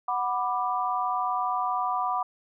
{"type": "chord", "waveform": "sine", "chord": "B minor", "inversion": "second", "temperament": "equal with one note detuned", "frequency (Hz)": [740, 987.8, 1182.8], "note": ["F#5", "B5", "D6"], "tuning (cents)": [0, 0, 12], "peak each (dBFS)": -29, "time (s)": [0.08, 2.23], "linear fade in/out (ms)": 5, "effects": []}